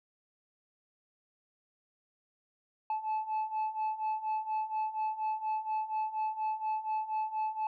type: beating tone pair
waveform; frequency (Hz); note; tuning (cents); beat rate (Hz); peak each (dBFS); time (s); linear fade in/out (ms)
sine; 865 / 869.2; A5 / A5; -30 / -21; 4.2; -34 / -31; 2.9-7.67; 2
effects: tanh soft clip ceiling -28 dBFS